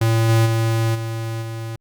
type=tone with level steps; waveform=square; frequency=113.2 Hz; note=A2; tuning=50 cents sharp; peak=-15 / -13 / -17 / -24 / -27 dBFS; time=0.01-1.76 s; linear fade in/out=5 ms; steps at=0.28 / 0.45 / 0.94 / 1.41 s; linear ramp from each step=20 ms; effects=Opus 48 kbps